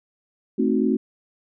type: chord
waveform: sine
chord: A diminished seventh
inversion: none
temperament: equal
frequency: 220 / 261.6 / 311.1 / 370 Hz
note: A3 / C4 / Eb4 / Gb4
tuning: 0 / 0 / 0 / 0 cents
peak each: -22 / -22 / -26 / -24 dBFS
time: 0.58-0.97 s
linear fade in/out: 10 ms
effects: none